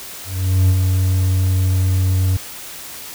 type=tone with ADSR envelope; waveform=triangle; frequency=93 Hz; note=F#2; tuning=9 cents sharp; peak=-7 dBFS; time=0.24-2.37 s; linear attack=450 ms; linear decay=51 ms; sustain=-4 dB; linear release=6 ms; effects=white hiss -33 dBFS RMS until 3.14 s